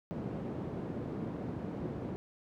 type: band-pass noise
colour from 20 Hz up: white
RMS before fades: -39 dBFS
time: 0.11-2.16 s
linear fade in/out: 0 ms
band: 100 to 300 Hz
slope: 12 dB/octave
effects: none